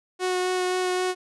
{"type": "tone with vibrato", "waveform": "sawtooth", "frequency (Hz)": 366.2, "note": "F#4", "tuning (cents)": -18, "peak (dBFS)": -19, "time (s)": [0.19, 1.15], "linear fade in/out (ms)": 50, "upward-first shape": "sine", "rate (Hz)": 3.8, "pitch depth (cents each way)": 10, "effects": ["resampled to 24000 Hz"]}